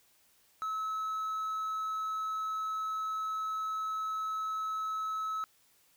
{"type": "tone with hard clipping", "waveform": "triangle", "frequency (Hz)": 1295, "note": "E6", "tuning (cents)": -31, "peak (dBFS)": -33, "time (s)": [0.62, 5.44], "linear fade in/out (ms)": 0, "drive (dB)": 5, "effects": ["white hiss -67 dBFS RMS until 5.96 s"]}